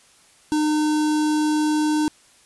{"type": "tone with notch filter", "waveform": "square", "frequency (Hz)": 304.5, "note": "D#4", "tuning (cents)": -37, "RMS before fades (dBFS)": -20, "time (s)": [0.52, 2.08], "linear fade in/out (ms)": 0, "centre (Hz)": 2200, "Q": 1.2, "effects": ["white hiss -54 dBFS RMS until 2.45 s", "resampled to 24000 Hz"]}